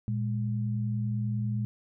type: tone pair together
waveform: sine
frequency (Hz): 116.12 / 206.3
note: A#2 / G#3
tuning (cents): -6 / -11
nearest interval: minor seventh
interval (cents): 995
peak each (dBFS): -28 / -33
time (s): 0.08-1.65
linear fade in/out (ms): 0
effects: none